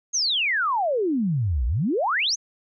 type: exponential two-way sweep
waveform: sine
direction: down then up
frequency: 6645 to 55 to 6645 Hz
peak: -20 dBFS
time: 0.13-2.36 s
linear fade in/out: 20 ms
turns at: 1.66 s
effects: none